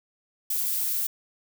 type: noise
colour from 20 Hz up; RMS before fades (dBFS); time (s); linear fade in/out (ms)
violet; -27; 0.5-1.07; 5
effects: none